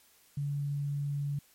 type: tone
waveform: sine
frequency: 143 Hz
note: D3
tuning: 46 cents flat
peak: -30 dBFS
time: 0.37-1.39 s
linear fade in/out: 5 ms
effects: white hiss -63 dBFS RMS until 1.54 s + MP3 64 kbps